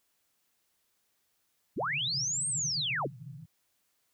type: linear two-way sweep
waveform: sine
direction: up then down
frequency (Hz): 62.5 to 8710 to 79.7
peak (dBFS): -29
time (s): 1.76-3.08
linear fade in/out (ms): 20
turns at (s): 2.48
type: band-pass noise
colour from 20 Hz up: white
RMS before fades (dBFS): -44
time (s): 1.79-3.46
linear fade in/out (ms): 10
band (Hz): 120 to 160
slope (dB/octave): 96
effects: white hiss -75 dBFS RMS until 4.13 s